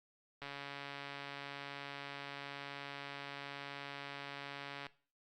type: click train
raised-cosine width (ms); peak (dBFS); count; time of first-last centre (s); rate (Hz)
0.3; -29; 628; 0.42-4.867; 141
effects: noise-tail reverb RT60 0.4 s tail -18 dB re dry + Opus 48 kbps